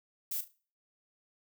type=noise with echo; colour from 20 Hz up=violet; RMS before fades=-35 dBFS; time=0.31-0.41 s; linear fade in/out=5 ms; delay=36 ms; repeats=3; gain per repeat=-12 dB; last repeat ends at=0.518 s; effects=noise-tail reverb RT60 0.4 s tail -20 dB re dry